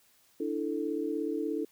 sine chord, D suspended second, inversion none, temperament just, 293.7 / 330.4 / 440.5 Hz, D4 / E4 / A4, 0 / +4 / +2 cents, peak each -34 dBFS, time 0.4-1.65 s, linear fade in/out 5 ms, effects white hiss -65 dBFS RMS until 1.71 s

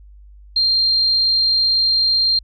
sine tone, 4186 Hz, C8, in tune, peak -13 dBFS, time 0.56-2.39 s, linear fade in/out 5 ms, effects added 50 Hz sine -40 dBFS peak until 2.43 s

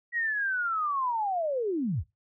sine linear sweep, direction down, 1923 to 54.3 Hz, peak -26 dBFS, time 0.12-2.04 s, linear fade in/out 50 ms, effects noise-tail reverb RT60 0.2 s tail -20 dB re dry

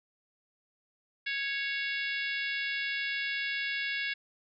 harmonic tone with a mistuned harmonic, 553 Hz, C#5, 4 cents flat, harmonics 3 / 4 / 5 / 6 / 7 / 8 / 9, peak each -35 / -35 / -38 / -41 / -45 / -46 / -47 dBFS, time 1.26-4.14 s, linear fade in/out 10 ms, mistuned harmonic 6, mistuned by +52 cents, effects none

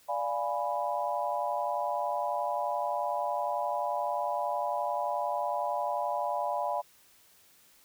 sine chord, D diminished seventh, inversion none, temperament equal, 587.3 / 698.5 / 830.6 / 987.8 Hz, D5 / F5 / Ab5 / Cb6, 0 / 0 / 0 / 0 cents, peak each -34 dBFS, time 0.08-6.82 s, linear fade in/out 20 ms, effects white hiss -61 dBFS RMS until 7.84 s

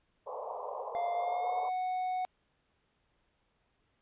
pink band-pass noise, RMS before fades -40 dBFS, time 0.26-1.7 s, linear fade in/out 20 ms, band 440 to 1100 Hz, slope 96 dB/octave
triangle tone with pitch glide, 698.5 to 738.3 Hz, F5 to F#5, 0 to -4 cents, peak -29 dBFS, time 0.95-2.25 s, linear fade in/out 0 ms, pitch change +96 cents, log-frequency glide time 1.14-1.66 s
effects pink hiss -75 dBFS RMS until 4.01 s + resampled to 8000 Hz

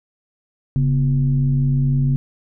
sine tone with frequency modulation, 137.8 Hz, C#3, 10 cents flat, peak -14 dBFS, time 0.76-2.16 s, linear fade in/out 0 ms, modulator 106 Hz, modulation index 0.57, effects none

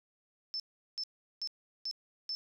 sine tone bursts, 5280 Hz, E8, 2 cents sharp, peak -34 dBFS, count 5, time 0.54-2.35 s, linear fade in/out 0 ms, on 58 ms, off 380 ms, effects none

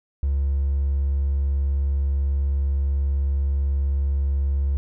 triangle tone with hard clipping, 69.3 Hz, C#2, in tune, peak -19 dBFS, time 0.23-4.77 s, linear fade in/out 0 ms, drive 3 dB, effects none

